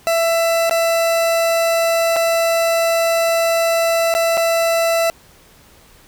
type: tone with dropouts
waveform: 40% pulse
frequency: 666 Hz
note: E5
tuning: 18 cents sharp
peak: -13 dBFS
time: 0.07-5.1 s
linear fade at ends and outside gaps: 0 ms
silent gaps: 0.696-0.71 / 2.161-2.165 / 4.14-4.15 / 4.371-4.376 s
effects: pink hiss -48 dBFS RMS until 6.07 s